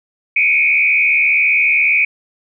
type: tone with frequency modulation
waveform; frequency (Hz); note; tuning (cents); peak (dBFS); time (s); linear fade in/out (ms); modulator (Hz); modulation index
sine; 2361; D7; +9; -10; 0.36-2.05; 5; 74.6; 2.1
effects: none